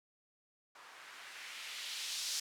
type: noise with low-pass filter sweep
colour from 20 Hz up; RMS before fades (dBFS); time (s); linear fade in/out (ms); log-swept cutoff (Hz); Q
violet; -44; 0.75-2.4; 5; 1100 to 5400; 1.3
effects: none